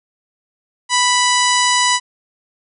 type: harmonic tone with a mistuned harmonic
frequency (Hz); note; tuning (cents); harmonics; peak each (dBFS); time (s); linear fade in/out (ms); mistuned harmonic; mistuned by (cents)
987.8; B5; 0; 1 / 2 / 3 / 4 / 5 / 6 / 7 / 8 / 9; -16 / -19 / -21 / -22 / -23 / -24 / -24 / -25 / -26; 0.89-2; 50; 9; +45
effects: none